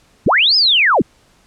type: linear two-way sweep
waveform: sine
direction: up then down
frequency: 51.91 to 5220 to 123.4 Hz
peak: -9 dBFS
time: 0.26-1.02 s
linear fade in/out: 5 ms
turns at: 0.56 s
effects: pink hiss -53 dBFS RMS until 1.46 s + low-pass 9000 Hz 12 dB/octave